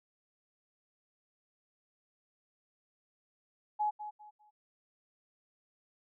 sine tone with echo, 843 Hz, G#5, 26 cents sharp, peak -28 dBFS, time 3.79-3.91 s, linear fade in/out 20 ms, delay 200 ms, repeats 3, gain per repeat -11 dB, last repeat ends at 4.51 s, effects none

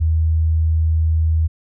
sine tone, 80 Hz, D#2, 49 cents sharp, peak -13 dBFS, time 0-1.48 s, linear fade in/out 20 ms, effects none

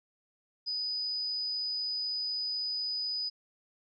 sine tone, 4978 Hz, D#8, in tune, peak -31 dBFS, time 0.66-3.3 s, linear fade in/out 20 ms, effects none

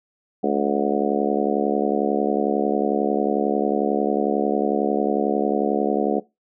harmonic tone with a mistuned harmonic, 71.1 Hz, C#2, 45 cents sharp, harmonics 3 / 4 / 5 / 6 / 7 / 8 / 9 / 10, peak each -25 / -25 / -26 / -24 / -27 / -29 / -32 / -27 dBFS, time 0.43-6.2 s, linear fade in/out 10 ms, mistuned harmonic 10, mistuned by +47 cents, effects noise-tail reverb RT60 0.2 s tail -19 dB re dry

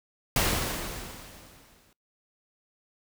pink noise with exponential decay, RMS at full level -23 dBFS, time 0.36-1.93 s, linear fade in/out 2 ms, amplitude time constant 340 ms, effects noise-tail reverb RT60 0.2 s tail -26 dB re dry

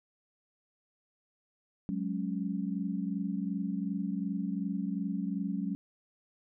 sine chord, F# suspended second, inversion none, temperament equal, 185 / 207.7 / 277.2 Hz, F#3 / G#3 / C#4, 0 / 0 / 0 cents, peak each -34 / -35 / -37 dBFS, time 1.89-5.75 s, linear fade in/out 0 ms, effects none

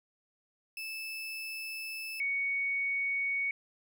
35% pulse / sine tone pair in turn, 2625 / 2230 Hz, E7 / C#7, -8 / +10 cents, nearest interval minor third, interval 282 cents, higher first, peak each -36 / -29 dBFS, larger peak second, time 0.77-2.2 / 2.2-3.51 s, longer first, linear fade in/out 2 ms, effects none

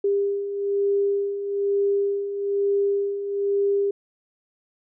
sine beating tone pair, 399.8 / 400.9 Hz, G4 / G4, +34 / +39 cents, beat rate 1.1 Hz, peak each -28 / -21 dBFS, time 0.04-3.91 s, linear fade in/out 5 ms, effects none

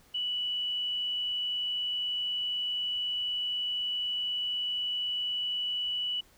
sine tone, 2956 Hz, F#7, 2 cents flat, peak -29 dBFS, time 0.14-6.21 s, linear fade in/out 10 ms, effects pink hiss -61 dBFS RMS until 6.37 s

